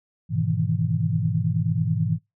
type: chord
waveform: sine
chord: E major seventh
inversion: first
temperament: equal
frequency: 103.83 / 123.47 / 155.56 / 164.81 Hz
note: G#2 / B2 / D#3 / E3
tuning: 0 / 0 / 0 / 0 cents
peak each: -26 / -27 / -26 / -25 dBFS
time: 0.29-2.19 s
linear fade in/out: 50 ms
effects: noise-tail reverb RT60 0.2 s tail -23 dB re dry